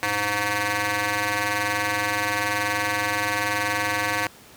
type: ring-modulated tone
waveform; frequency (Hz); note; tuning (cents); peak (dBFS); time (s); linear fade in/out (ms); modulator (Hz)
10% pulse; 203; G#3; -39; -11; 0.03-4.27; 0; 1330
effects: pink hiss -48 dBFS RMS until 4.56 s + high-pass 100 Hz 12 dB/octave